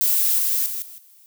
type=noise with level steps; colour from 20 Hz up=violet; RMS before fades=-19 / -21 / -28 / -40 / -51 dBFS; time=0.01-1.26 s; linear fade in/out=0 ms; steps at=0.39 / 0.66 / 0.82 / 0.98 s; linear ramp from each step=2 ms; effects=none